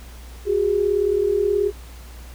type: tone pair together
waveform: sine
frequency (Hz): 371 / 409.6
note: F#4 / G#4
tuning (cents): +5 / -24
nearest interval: major second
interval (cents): 171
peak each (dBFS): -22 / -18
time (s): 0.45-1.72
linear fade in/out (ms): 50
effects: added 60 Hz sine -37 dBFS peak until 2.34 s + pink hiss -46 dBFS RMS until 2.34 s